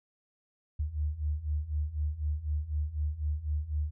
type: beating tone pair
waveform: sine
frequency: 73 / 77 Hz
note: D2 / D#2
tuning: -10 / -17 cents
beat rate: 4 Hz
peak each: -34 / -31 dBFS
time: 0.79-3.91 s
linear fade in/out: 10 ms
effects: none